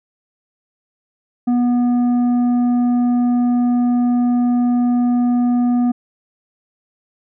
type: tone with tanh clipping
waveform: triangle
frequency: 243.6 Hz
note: B3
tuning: 24 cents flat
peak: -14 dBFS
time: 1.47-5.92 s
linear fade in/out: 10 ms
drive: 11 dB
effects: none